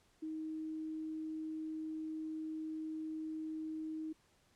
sine tone, 314.7 Hz, D#4, 20 cents sharp, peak -39 dBFS, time 0.22-4.13 s, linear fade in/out 10 ms, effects pink hiss -71 dBFS RMS until 4.55 s + low-pass 10000 Hz 12 dB/octave

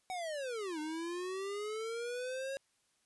square linear two-way sweep, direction down then up, 758 to 301.6 to 549 Hz, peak -38 dBFS, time 0.1-2.57 s, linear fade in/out 0 ms, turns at 0.79 s, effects white hiss -75 dBFS RMS until 3.05 s + resampled to 24000 Hz

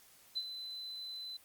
sine tone with ADSR envelope, 4028 Hz, B7, 33 cents sharp, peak -32 dBFS, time 0.35-1.37 s, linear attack 24 ms, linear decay 48 ms, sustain -9 dB, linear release 6 ms, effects white hiss -62 dBFS RMS until 1.44 s + Opus 48 kbps

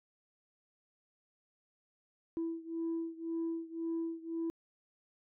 sine beating tone pair, 329.6 / 331.5 Hz, E4 / E4, 0 / +10 cents, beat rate 1.9 Hz, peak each -36 / -38 dBFS, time 2.37-4.5 s, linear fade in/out 0 ms, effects tanh soft clip ceiling -30 dBFS

